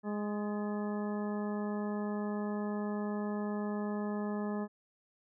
harmonic tone with a mistuned harmonic, 207.8 Hz, G#3, 1 cent sharp, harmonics 1 / 2 / 3 / 4 / 5 / 6 / 8, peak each -34 / -40 / -44 / -46 / -48 / -50 / -52 dBFS, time 0.03-4.68 s, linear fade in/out 50 ms, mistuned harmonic 8, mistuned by +50 cents, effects none

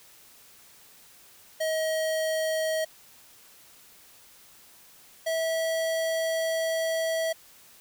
square tone pair in turn, 635 / 650.6 Hz, D#5 / E5, +35 / -23 cents, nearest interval unison, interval 42 cents, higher second, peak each -26 / -26 dBFS, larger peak neither, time 1.6-2.85 / 5.26-7.33 s, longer second, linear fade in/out 10 ms, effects white hiss -54 dBFS RMS until 7.8 s

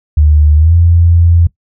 sine tone with pitch glide, 75.3 to 85.01 Hz, D2 to F2, +44 to -46 cents, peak -4 dBFS, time 0.17-1.47 s, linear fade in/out 5 ms, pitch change +210 cents, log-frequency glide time 0.56-0.74 s, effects noise-tail reverb RT60 0.1 s tail -19 dB re dry

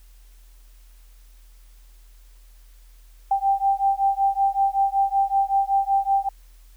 sine beating tone pair, 784 / 789.3 Hz, G5 / G5, 0 / +12 cents, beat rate 5.3 Hz, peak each -21 dBFS, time 3.31-6.29 s, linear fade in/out 5 ms, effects added 41 Hz sine -46 dBFS peak until 6.76 s + white hiss -60 dBFS RMS until 6.76 s

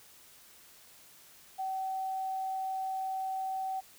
sine tone, 763 Hz, G5, 47 cents flat, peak -32 dBFS, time 1.58-3.81 s, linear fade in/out 20 ms, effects white hiss -57 dBFS RMS until 3.98 s

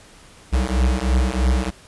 square beating tone pair, 61.74 / 64.84 Hz, B1 / C2, 0 / -15 cents, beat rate 3.1 Hz, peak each -20 / -20 dBFS, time 0.52-1.71 s, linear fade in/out 20 ms, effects pink hiss -47 dBFS RMS until 1.87 s + resampled to 24000 Hz

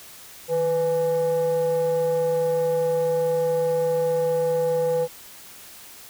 sine tone with frequency modulation, 497.6 Hz, B4, 13 cents sharp, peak -18 dBFS, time 0.48-5.08 s, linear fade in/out 50 ms, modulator 340 Hz, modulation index 0.41, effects tanh soft clip ceiling -16 dBFS + white hiss -44 dBFS RMS until 6.09 s

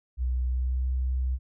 sine tone with pitch glide, 62.5 to 63.96 Hz, B1 to C2, +21 to -39 cents, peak -24 dBFS, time 0.17-1.39 s, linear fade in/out 50 ms, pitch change +40 cents, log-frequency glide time 0.46-0.85 s, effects none

